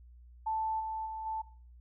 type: tone with level steps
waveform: sine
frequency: 880 Hz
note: A5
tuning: in tune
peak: -30 / -34 / -37 / -33 dBFS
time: 0.46-1.42 s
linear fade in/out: 10 ms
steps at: 0.79 / 1.05 / 1.25 s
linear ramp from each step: 20 ms
effects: noise-tail reverb RT60 0.4 s tail -17 dB re dry + added 60 Hz sine -52 dBFS peak until 1.8 s